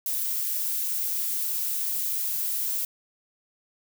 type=noise; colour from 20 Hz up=violet; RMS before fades=-28 dBFS; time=0.06-2.85 s; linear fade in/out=2 ms; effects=none